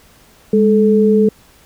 sine tone pair together, 205.3 / 434.5 Hz, G#3 / A4, -20 / -22 cents, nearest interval octave + minor second, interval 1298 cents, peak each -11 dBFS, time 0.53-1.29 s, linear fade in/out 5 ms, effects pink hiss -48 dBFS RMS until 1.65 s

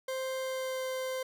40% pulse tone with pitch glide, 523.3 to 519.1 Hz, C5 to C5, 0 to -14 cents, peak -32 dBFS, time 0.08-1.23 s, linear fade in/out 5 ms, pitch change -14 cents, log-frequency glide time 0.41-0.85 s, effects none

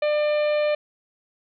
harmonic tone, 598 Hz, D5, 31 cents sharp, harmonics 1 / 2 / 3 / 4 / 5 / 6 / 7, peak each -19 / -36 / -36 / -33 / -41 / -44 / -43 dBFS, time 0.02-0.75 s, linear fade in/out 5 ms, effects none

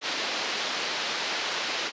white low-pass noise, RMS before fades -30 dBFS, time 0.01-1.92 s, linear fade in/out 50 ms, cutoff 4800 Hz, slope 24 dB/octave, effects high-pass 300 Hz 12 dB/octave + resampled to 16000 Hz

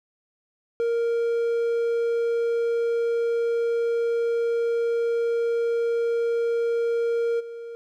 triangle tone with level steps, 466.2 Hz, A#4, in tune, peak -19 / -32 dBFS, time 0.8-7.75 s, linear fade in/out 0 ms, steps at 7.39 s, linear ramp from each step 20 ms, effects none

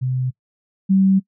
sine tone pair in turn, 128.3 / 192.23 Hz, C3 / G3, -34 / -34 cents, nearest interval perfect fifth, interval 700 cents, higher second, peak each -18 / -11 dBFS, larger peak second, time 0.01-0.31 / 0.89-1.2 s, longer second, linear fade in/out 20 ms, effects noise-tail reverb RT60 0.1 s tail -23 dB re dry

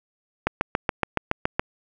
click train, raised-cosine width 0.5 ms, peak -5 dBFS, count 9, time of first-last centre 0.47-1.595 s, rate 7.11 Hz, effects none

